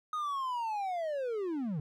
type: linear sweep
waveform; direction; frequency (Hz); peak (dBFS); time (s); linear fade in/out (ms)
triangle; down; 1256 to 138.3; -30; 0.13-1.8; 2
effects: none